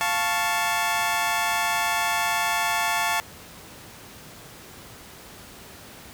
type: chord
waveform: 20% pulse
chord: F augmented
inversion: none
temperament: equal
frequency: 698.5 / 880 / 1108.7 Hz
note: F5 / A5 / C#6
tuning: 0 / 0 / 0 cents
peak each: -23 / -20 / -23 dBFS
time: 0.01-3.2 s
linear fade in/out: 0 ms
effects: pink hiss -44 dBFS RMS until 6.13 s + high-pass 60 Hz 12 dB/octave